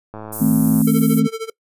click train, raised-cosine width 1 ms, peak -19 dBFS, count 74, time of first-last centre 0.14-0.816 s, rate 108 Hz
white high-pass noise, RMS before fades -26 dBFS, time 0.32-1.2 s, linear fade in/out 10 ms, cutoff 9200 Hz, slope 24 dB/octave
sine chord, A diminished, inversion second, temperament just, 158.4 / 220 / 264 Hz, Eb3 / A3 / C4, +31 / 0 / +16 cents, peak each -19 / -15 / -17 dBFS, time 0.4-1.28 s, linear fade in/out 20 ms
square tone with tremolo, 446.7 Hz, A4, 26 cents sharp, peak -22 dBFS, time 0.87-1.5 s, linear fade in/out 5 ms, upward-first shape sine, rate 13 Hz, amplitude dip 90%
effects noise-tail reverb RT60 0.1 s tail -23 dB re dry + resampled to 32000 Hz

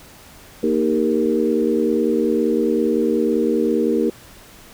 harmonic tone with a mistuned harmonic, 77.78 Hz, D#2, in tune, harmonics 3 / 4 / 5 / 6, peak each -21 / -21 / -21 / -21 dBFS, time 0.63-4.1 s, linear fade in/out 5 ms, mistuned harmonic 5, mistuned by +34 cents, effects pink hiss -44 dBFS RMS until 4.73 s

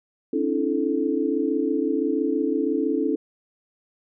sine tone cluster, 269.6 / 295.6 / 331.1 / 436.4 Hz, C#4 / D4 / E4 / A4, -48 / +11 / +8 / -14 cents, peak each -26 dBFS, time 0.33-3.16 s, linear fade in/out 5 ms, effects none

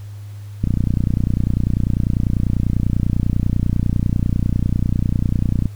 click train, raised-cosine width 5 ms, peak -5 dBFS, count 152, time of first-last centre 0.64-5.657 s, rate 30.1 Hz, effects added 102 Hz sine -30 dBFS peak until 5.75 s + pink hiss -50 dBFS RMS until 5.75 s

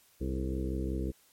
harmonic tone with a mistuned harmonic, 65.41 Hz, C2, in tune, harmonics 1 / 2 / 3 / 4 / 5 / 6 / 7 / 8, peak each -33 / -40 / -39 / -41 / -38 / -43 / -44 / -49 dBFS, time 0.2-1.12 s, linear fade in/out 20 ms, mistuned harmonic 6, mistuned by +61 cents, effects white hiss -64 dBFS RMS until 1.32 s + MP3 64 kbps

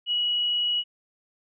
sine tone, 2918 Hz, F#7, 25 cents flat, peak -22 dBFS, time 0.06-0.84 s, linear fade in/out 50 ms, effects none

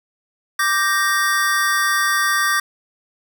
square chord, G minor, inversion second, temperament equal, 1174.7 / 1568 / 1864.7 Hz, D6 / G6 / Bb6, 0 / 0 / 0 cents, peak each -21 dBFS, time 0.59-2.6 s, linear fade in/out 5 ms, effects none

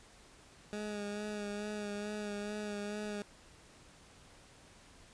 20% pulse tone with vibrato, 207.7 Hz, G#3, in tune, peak -33 dBFS, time 0.73-3.22 s, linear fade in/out 0 ms, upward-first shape sine, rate 2.3 Hz, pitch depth 27 cents each way, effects pink hiss -59 dBFS RMS until 5.13 s + resampled to 22050 Hz

